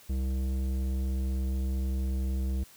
sine tone with tanh clipping, 65.41 Hz, C2, in tune, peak -29 dBFS, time 0.09-2.64 s, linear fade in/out 10 ms, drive 13 dB, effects white hiss -55 dBFS RMS until 2.76 s

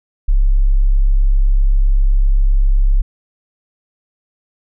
sine tone, 33.85 Hz, C#1, 40 cents flat, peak -8 dBFS, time 0.28-3.02 s, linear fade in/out 10 ms, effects none

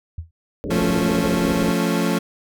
sine tone with exponential decay, 82.41 Hz, E2, in tune, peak -23 dBFS, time 0.18-0.31 s, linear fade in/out 5 ms, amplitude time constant 28 ms
white low-pass noise, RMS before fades -27 dBFS, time 0.64-1.71 s, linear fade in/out 0 ms, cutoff 560 Hz, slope 96 dB/octave
30% pulse chord, F augmented, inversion none, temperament equal, 174.61 / 220 / 277.2 Hz, F3 / A3 / C#4, 0 / 0 / 0 cents, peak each -19 / -20 / -21 dBFS, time 0.7-2.19 s, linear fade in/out 10 ms
effects none

